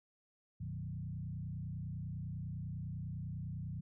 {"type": "tone with frequency modulation", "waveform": "sine", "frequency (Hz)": 128.4, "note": "C3", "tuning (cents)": -32, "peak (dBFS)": -39, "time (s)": [0.6, 3.81], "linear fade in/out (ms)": 10, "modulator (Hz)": 30, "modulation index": 1.6, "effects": []}